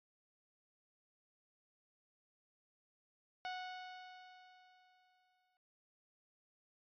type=tone with exponential decay; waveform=sawtooth; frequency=736 Hz; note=F#5; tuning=9 cents flat; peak=-36 dBFS; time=3.45-5.57 s; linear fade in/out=0 ms; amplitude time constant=460 ms; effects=noise-tail reverb RT60 0.3 s tail -22 dB re dry + resampled to 11025 Hz